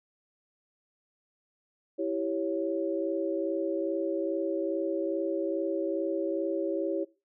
sine chord, C# diminished, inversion first, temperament equal, 329.6 / 392 / 554.4 Hz, E4 / G4 / C#5, 0 / 0 / 0 cents, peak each -31 / -33 / -32 dBFS, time 1.98-7.05 s, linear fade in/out 20 ms, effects noise-tail reverb RT60 0.3 s tail -20 dB re dry

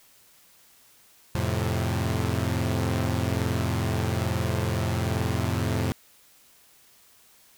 sawtooth chord, F major, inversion none, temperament equal with one note detuned, 87.31 / 109.56 / 130.81 Hz, F2 / A2 / C3, 0 / -7 / 0 cents, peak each -24 / -24 / -26 dBFS, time 1.35-5.92 s, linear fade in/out 0 ms, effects white hiss -57 dBFS RMS until 7.57 s

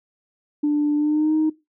sine tone with pitch glide, 295.4 to 311.9 Hz, D4 to D#4, +10 to +4 cents, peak -15 dBFS, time 0.63-1.5 s, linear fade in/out 10 ms, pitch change +94 cents, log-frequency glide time 0.96-1.34 s, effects noise-tail reverb RT60 0.2 s tail -18 dB re dry + tanh soft clip ceiling -13 dBFS

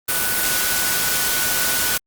sine tone in noise, 1480 Hz, F#6, in tune, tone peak -27 dBFS, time 0.08-1.98 s, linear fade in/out 10 ms, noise white, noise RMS -20 dBFS, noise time 0.08-1.98 s, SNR -10 dB, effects Opus 32 kbps

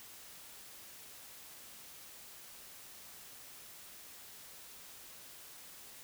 silence, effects white hiss -53 dBFS RMS until 6.03 s

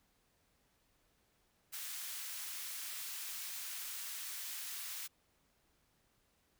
white high-pass noise, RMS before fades -44 dBFS, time 1.72-5.08 s, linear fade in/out 20 ms, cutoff 1400 Hz, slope 12 dB/octave, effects pink hiss -75 dBFS RMS until 6.59 s

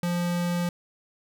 square tone, 174.61 Hz, F3, in tune, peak -25 dBFS, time 0.03-0.69 s, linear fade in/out 2 ms, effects none

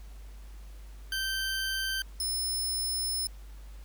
20% pulse tone pair in turn, 1556 / 5234 Hz, G6 / E8, -13 / -13 cents, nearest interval octave + major sixth, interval 2100 cents, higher second, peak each -25 / -24 dBFS, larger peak second, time 1.12-2.02 / 2.2-3.27 s, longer second, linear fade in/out 2 ms, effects added 50 Hz sine -43 dBFS peak until 3.84 s + pink hiss -59 dBFS RMS until 3.84 s

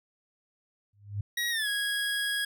sine tone with exponential growth, 101.9 Hz, G#2, 32 cents flat, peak -26 dBFS, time 0.93-1.21 s, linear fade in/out 5 ms, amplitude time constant 59 ms
25% pulse tone with pitch glide, 1901 to 1654.9 Hz, A#6 to G#6, +33 to -7 cents, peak -24 dBFS, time 1.37-2.45 s, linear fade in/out 5 ms, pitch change -240 cents, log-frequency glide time 1.5-1.68 s
effects none

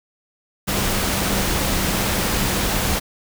sine tone in noise, 196 Hz, G3, in tune, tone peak -29 dBFS, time 0.67-3 s, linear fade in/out 20 ms, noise pink, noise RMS -21 dBFS, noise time 0.67-3 s, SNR -11 dB, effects none

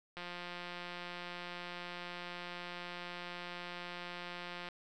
click train, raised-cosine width 0.3 ms, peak -28 dBFS, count 796, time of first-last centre 0.17-4.687 s, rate 176 Hz, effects none

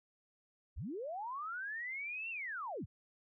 sine linear two-way sweep, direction up then down, 36 to 2759 to 36 Hz, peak -39 dBFS, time 0.76-2.86 s, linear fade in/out 20 ms, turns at 2.3 s, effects none

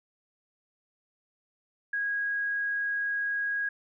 sine tone, 1646 Hz, G#6, 16 cents flat, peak -27 dBFS, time 1.93-3.69 s, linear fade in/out 5 ms, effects none

